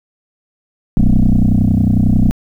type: tone with frequency modulation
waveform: sine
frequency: 108.2 Hz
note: A2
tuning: 29 cents flat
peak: -6 dBFS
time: 0.97-2.31 s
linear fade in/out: 0 ms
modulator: 31 Hz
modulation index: 4.5
effects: tanh soft clip ceiling -5 dBFS + 8-bit